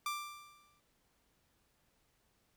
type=tone with exponential decay; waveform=sawtooth; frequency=1180 Hz; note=D6; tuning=8 cents sharp; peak=-30 dBFS; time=0.06-0.8 s; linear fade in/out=2 ms; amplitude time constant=160 ms; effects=pink hiss -75 dBFS RMS until 2.56 s